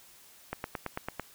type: click train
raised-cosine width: 0.5 ms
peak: -18 dBFS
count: 7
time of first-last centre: 0.53-1.197 s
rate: 9 Hz
effects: white hiss -56 dBFS RMS until 1.34 s